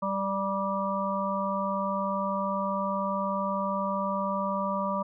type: harmonic tone with a mistuned harmonic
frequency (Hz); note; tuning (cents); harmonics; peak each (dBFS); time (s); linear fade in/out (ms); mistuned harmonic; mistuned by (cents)
196; G3; 0; 1 / 3 / 5 / 6; -32 / -32 / -32 / -32; 0.02-5.03; 10; 5; -20
effects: none